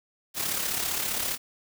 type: noise with amplitude modulation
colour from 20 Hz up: white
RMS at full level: -27 dBFS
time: 0.34-1.38 s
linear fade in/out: 50 ms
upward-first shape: sine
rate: 35.1 Hz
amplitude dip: 50%
effects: none